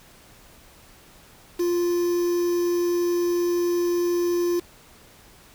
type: tone with quantisation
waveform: triangle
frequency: 349.2 Hz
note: F4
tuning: in tune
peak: -18 dBFS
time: 1.59-4.6 s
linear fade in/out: 10 ms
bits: 6
effects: pink hiss -51 dBFS RMS until 5.54 s